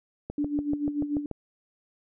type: click train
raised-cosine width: 2 ms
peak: -20 dBFS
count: 8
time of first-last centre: 0.3-1.313 s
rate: 6.91 Hz
type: tone with tremolo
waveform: sine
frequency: 291.8 Hz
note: D4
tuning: 11 cents flat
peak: -23 dBFS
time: 0.38-1.26 s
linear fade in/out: 2 ms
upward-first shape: sine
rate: 6.8 Hz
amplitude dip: 70%
effects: none